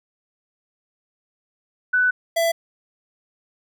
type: tone pair in turn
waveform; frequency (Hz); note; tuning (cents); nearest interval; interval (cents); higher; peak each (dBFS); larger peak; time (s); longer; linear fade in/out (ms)
sine / square; 1494 / 667.4; F#6 / E5; +16 / +21; octave + major second; 1395; first; -15 / -18; first; 1.93-2.11 / 2.36-2.52; first; 10
effects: none